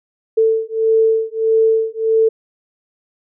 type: beating tone pair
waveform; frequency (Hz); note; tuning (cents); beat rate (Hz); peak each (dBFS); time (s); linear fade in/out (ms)
sine; 444.5 / 446.1; A4 / A4; +18 / +24; 1.6; -15; 0.37-2.29; 10
effects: none